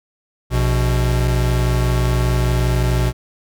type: tone pair together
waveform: square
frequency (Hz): 58.52 / 123.47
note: A#1 / B2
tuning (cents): +7 / 0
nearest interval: octave + minor second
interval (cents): 1293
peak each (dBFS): -18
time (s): 0.5-3.13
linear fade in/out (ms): 50
effects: none